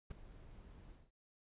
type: noise with ADSR envelope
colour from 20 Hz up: brown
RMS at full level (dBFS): -41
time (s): 0.1-1.11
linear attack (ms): 13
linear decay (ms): 9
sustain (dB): -15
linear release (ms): 210
effects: resampled to 8000 Hz